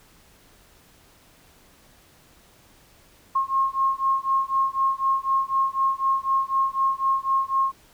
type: beating tone pair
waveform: sine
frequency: 1074 / 1078 Hz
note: C6 / C#6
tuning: +45 / -49 cents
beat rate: 4 Hz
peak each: -23 dBFS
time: 3.35-7.72 s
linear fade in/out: 10 ms
effects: pink hiss -55 dBFS RMS until 7.93 s